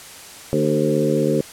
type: harmonic tone with a mistuned harmonic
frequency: 75.5 Hz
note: D2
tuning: 48 cents sharp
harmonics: 2 / 3 / 4 / 5 / 6 / 7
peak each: -23 / -23 / -23 / -23 / -23 / -23 dBFS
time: 0.53-1.41 s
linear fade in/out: 0 ms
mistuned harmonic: 5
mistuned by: +31 cents
effects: white hiss -39 dBFS RMS until 1.52 s + low-pass 11000 Hz 12 dB/octave